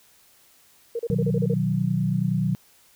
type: tone bursts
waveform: sine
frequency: 466.2 Hz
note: A#4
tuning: in tune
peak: -24 dBFS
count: 8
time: 0.95-1.539 s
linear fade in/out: 5 ms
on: 43 ms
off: 35 ms
type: chord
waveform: sine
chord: B major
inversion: none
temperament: equal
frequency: 123.47 / 155.56 / 185 Hz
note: B2 / D#3 / F#3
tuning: 0 / 0 / 0 cents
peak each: -26 / -25 / -24 dBFS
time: 1.1-2.55 s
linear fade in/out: 0 ms
effects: white hiss -57 dBFS RMS until 2.95 s